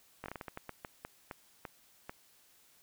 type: slowing click train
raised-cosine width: 0.5 ms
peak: -26 dBFS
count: 14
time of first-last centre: 0.24-2.095 s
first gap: 19 ms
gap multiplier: 1.3
effects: white hiss -65 dBFS RMS until 2.82 s